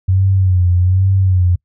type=tone with vibrato; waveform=sine; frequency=92.5 Hz; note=F#2; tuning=in tune; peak=-9 dBFS; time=0.08-1.56 s; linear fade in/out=10 ms; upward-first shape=sine; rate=1.2 Hz; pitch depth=72 cents each way; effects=noise-tail reverb RT60 0.1 s tail -25 dB re dry